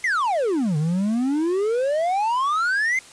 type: exponential two-way sweep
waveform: triangle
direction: down then up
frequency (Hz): 2126 to 146.2 to 2126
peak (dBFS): -17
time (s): 0.04-2.99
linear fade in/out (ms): 2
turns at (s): 0.77
effects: white hiss -45 dBFS RMS until 3.12 s + resampled to 22050 Hz